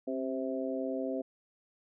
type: harmonic tone with a mistuned harmonic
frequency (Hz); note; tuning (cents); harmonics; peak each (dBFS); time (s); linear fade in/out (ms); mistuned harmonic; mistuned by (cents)
130.81; C3; 0; 2 / 3 / 4 / 5; -35 / -39 / -37 / -39; 0.07-1.22; 10; 2; +34
effects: none